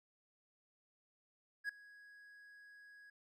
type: tone with ADSR envelope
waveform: triangle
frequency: 1661.2 Hz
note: G#6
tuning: in tune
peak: -33 dBFS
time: 1.64-3.1 s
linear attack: 50 ms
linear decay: 5 ms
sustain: -22 dB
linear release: 5 ms
effects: none